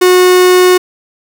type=tone; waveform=45% pulse; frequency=364.5 Hz; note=F#4; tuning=26 cents flat; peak=-4 dBFS; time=0.01-0.78 s; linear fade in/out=10 ms; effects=none